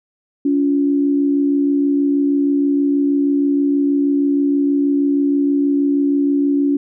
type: tone pair together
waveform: sine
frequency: 282.9 / 349.2 Hz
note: C#4 / F4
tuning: +35 / 0 cents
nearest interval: major third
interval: 365 cents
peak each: -13 / -23 dBFS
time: 0.45-6.77 s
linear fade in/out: 5 ms
effects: none